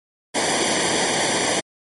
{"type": "noise with comb filter", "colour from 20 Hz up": "pink", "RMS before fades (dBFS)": -20, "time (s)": [0.34, 1.61], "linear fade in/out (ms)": 20, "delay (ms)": 0.75, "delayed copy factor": -0.8, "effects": ["high-pass 150 Hz 12 dB/octave", "MP3 48 kbps"]}